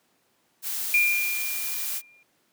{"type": "noise", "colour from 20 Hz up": "blue", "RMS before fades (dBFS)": -30, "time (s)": [0.62, 2.02], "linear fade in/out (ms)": 50}
{"type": "tone with exponential decay", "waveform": "sine", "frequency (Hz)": 2401, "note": "D7", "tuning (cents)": 38, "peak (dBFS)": -16, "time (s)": [0.94, 2.23], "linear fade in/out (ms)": 2, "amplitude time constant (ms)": 280}
{"effects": ["pink hiss -67 dBFS RMS until 2.52 s", "high-pass 200 Hz 12 dB/octave"]}